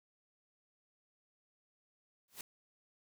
white noise with exponential growth, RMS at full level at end -41 dBFS, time 2.28-2.41 s, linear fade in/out 2 ms, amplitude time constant 27 ms, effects none

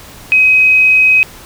sine tone, 2529 Hz, D#7, 28 cents sharp, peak -5 dBFS, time 0.32-1.23 s, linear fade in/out 0 ms, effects pink hiss -35 dBFS RMS until 1.45 s

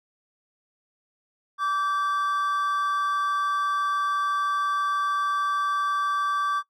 triangle tone pair together, 1158 / 1568.2 Hz, D6 / G6, -25 / 0 cents, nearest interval perfect fourth, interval 525 cents, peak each -21 / -30 dBFS, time 1.58-6.63 s, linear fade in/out 50 ms, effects noise-tail reverb RT60 0.1 s tail -19 dB re dry

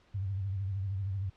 sine tone with vibrato, 97.2 Hz, G2, 14 cents flat, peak -31 dBFS, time 0.14-1.3 s, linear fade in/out 10 ms, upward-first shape sine, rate 13 Hz, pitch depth 81 cents each way, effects pink hiss -65 dBFS RMS until 1.36 s + low-pass 4000 Hz 12 dB/octave

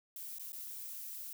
violet noise with dropouts, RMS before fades -45 dBFS, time 0.16-1.33 s, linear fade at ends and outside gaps 2 ms, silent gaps 0.385-0.395 / 0.521-0.53 s, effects none

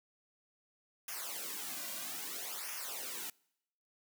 white noise with flanger, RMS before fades -42 dBFS, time 1.08-3.3 s, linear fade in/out 2 ms, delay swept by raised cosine 0.24 to 2.34 ms, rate 0.61 Hz, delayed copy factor -0.8, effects noise-tail reverb RT60 0.8 s tail -26 dB re dry + high-pass 200 Hz 12 dB/octave

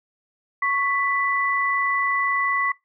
sine tone pair together, 1108.7 / 1984.6 Hz, C#6 / B6, 0 / +8 cents, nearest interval minor seventh, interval 1008 cents, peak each -22 dBFS, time 0.62-2.72 s, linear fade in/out 5 ms, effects noise-tail reverb RT60 0.2 s tail -23 dB re dry

